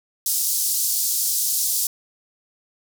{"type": "band-pass noise", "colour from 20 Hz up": "white", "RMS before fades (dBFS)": -22, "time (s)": [0.26, 1.87], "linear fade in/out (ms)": 2, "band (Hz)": [4900, 16000], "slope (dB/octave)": 24, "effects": []}